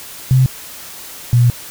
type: tone pair in turn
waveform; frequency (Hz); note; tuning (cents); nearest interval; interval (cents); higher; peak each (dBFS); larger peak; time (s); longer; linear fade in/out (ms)
sine; 130 / 120.92; C3 / B2; -11 / -36; minor second; 125; first; -7; neither; 0.31-0.46 / 1.33-1.5; second; 0
effects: white hiss -33 dBFS RMS until 1.7 s